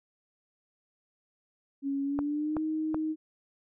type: tone with pitch glide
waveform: sine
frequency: 277.2 to 312.9 Hz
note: C#4 to D#4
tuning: 0 to +10 cents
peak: -28 dBFS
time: 1.82-3.16 s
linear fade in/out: 50 ms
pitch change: +210 cents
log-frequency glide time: 2.03-2.61 s
type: click train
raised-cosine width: 1 ms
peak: -19 dBFS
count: 3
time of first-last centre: 2.19-2.945 s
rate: 2.65 Hz
effects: none